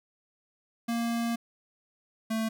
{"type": "tone pair in turn", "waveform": "square", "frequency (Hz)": [233.1, 222.4], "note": ["A#3", "A3"], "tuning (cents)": [0, 19], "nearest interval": "minor second", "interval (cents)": 81, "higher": "first", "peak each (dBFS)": -28, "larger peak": "neither", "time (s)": [[0.88, 1.36], [2.3, 2.49]], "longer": "first", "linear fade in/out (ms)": 10, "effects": []}